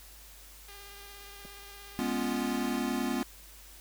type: tone with vibrato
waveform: 5% pulse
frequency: 402.2 Hz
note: G4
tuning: 44 cents sharp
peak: -37 dBFS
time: 0.68-2.79 s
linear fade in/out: 5 ms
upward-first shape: sine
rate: 17 Hz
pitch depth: 19 cents each way
type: clicks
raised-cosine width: 2 ms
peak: -36 dBFS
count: 2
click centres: 1.45 / 1.455 s
type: chord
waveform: square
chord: C# dominant seventh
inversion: second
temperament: equal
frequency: 207.7 / 246.9 / 277.2 / 349.2 Hz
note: G#3 / B3 / C#4 / E#4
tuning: 0 / 0 / 0 / 0 cents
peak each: -38 / -33 / -36 / -38 dBFS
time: 1.99-3.23 s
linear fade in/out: 0 ms
effects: added 50 Hz sine -53 dBFS peak until 3.8 s + white hiss -53 dBFS RMS until 3.8 s